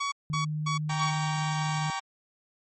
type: tone bursts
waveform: sawtooth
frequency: 1127 Hz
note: C#6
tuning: 28 cents sharp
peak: -24 dBFS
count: 4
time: 0-1.11 s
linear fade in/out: 10 ms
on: 120 ms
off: 210 ms
type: tone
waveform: sine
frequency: 152.7 Hz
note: D#3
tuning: 32 cents flat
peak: -28 dBFS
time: 0.3-1.9 s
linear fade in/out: 0 ms
type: chord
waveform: sawtooth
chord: G diminished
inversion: none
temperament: equal with one note detuned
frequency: 784 / 932.3 / 1136 Hz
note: G5 / Bb5 / Db6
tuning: 0 / 0 / +42 cents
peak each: -30 / -32 / -31 dBFS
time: 0.89-2 s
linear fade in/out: 10 ms
effects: MP3 32 kbps